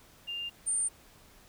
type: tone pair in turn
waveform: sine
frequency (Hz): 2800 / 8944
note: F7 / C#9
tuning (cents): +4 / +14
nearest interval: octave + minor sixth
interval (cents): 2010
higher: second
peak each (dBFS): -34 / -27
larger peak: second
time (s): 0.27-0.5 / 0.66-0.89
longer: neither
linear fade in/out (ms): 20
effects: pink hiss -58 dBFS RMS until 1.48 s